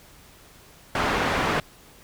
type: low-pass noise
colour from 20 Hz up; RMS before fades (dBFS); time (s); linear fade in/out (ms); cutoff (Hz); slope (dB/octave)
white; -24; 0.95-1.6; 2; 1600; 12
effects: pink hiss -51 dBFS RMS until 2.03 s